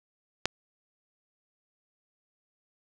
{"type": "click", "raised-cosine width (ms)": 0.2, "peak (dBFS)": -7, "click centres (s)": 0.456, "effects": []}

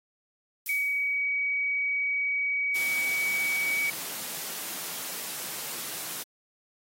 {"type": "noise with exponential decay", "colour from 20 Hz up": "violet", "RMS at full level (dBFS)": -32, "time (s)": [0.66, 1.26], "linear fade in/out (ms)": 2, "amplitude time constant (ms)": 130}
{"type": "tone", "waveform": "sine", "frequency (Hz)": 2264, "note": "C#7", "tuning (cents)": 36, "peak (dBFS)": -25, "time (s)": [0.69, 3.9], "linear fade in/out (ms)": 2}
{"type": "high-pass noise", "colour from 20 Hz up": "white", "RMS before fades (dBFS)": -36, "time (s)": [2.74, 6.24], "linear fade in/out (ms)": 20, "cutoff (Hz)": 120, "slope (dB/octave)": 96}
{"effects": ["AAC 48 kbps"]}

